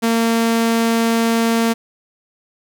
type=tone; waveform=sawtooth; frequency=228.9 Hz; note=A#3; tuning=31 cents flat; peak=-10 dBFS; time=0.02-1.74 s; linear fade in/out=20 ms; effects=none